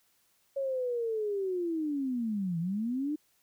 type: linear two-way sweep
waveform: sine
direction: down then up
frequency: 554.4 to 161.9 to 308.6 Hz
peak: -29 dBFS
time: 0.56-3.16 s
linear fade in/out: 10 ms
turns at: 2.59 s
effects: white hiss -70 dBFS RMS until 3.42 s